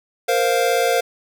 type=chord; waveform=square; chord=Bb suspended second; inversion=none; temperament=equal; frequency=466.2 / 523.3 / 698.5 Hz; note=Bb4 / C5 / F5; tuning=0 / 0 / 0 cents; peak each=-21 dBFS; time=0.28-1.01 s; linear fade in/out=10 ms; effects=none